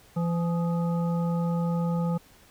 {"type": "harmonic tone with a mistuned harmonic", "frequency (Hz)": 169.8, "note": "F3", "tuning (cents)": -48, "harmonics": [1, 3, 5, 7], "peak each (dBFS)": [-24, -34, -38, -41], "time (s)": [0.16, 2.18], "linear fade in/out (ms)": 10, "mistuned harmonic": 7, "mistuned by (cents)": 79, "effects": ["pink hiss -56 dBFS RMS until 2.5 s"]}